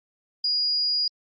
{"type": "tone", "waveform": "sine", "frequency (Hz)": 4879, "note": "D#8", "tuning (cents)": -35, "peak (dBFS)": -21, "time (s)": [0.44, 1.08], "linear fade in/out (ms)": 5, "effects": ["Opus 48 kbps"]}